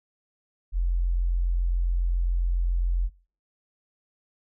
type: tone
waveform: sine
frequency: 43.65 Hz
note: F1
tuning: in tune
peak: -21 dBFS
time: 0.72-3.1 s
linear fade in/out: 50 ms
effects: noise-tail reverb RT60 0.4 s tail -22 dB re dry